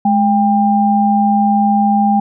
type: tone pair together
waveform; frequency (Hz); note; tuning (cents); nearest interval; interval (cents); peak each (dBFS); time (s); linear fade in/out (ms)
sine; 210.7 / 797.2; G#3 / G5; +25 / +29; octave + major seventh; 2304; -12; 0.05-2.2; 5
effects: none